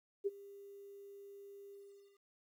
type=tone with ADSR envelope; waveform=sine; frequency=400 Hz; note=G4; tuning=35 cents sharp; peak=-30 dBFS; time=0.24-2.21 s; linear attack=26 ms; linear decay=30 ms; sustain=-21 dB; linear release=480 ms; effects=12-bit